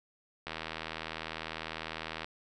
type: click train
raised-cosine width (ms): 0.3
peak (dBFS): -21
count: 143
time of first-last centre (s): 0.47-2.245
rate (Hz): 80
effects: none